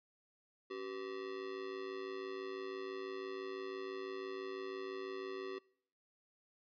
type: tone with amplitude modulation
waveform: square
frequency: 382.9 Hz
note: G4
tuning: 41 cents flat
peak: -39 dBFS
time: 0.7-5.59 s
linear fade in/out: 10 ms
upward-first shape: sine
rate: 106 Hz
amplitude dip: 75%
effects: noise-tail reverb RT60 0.7 s tail -26 dB re dry + resampled to 11025 Hz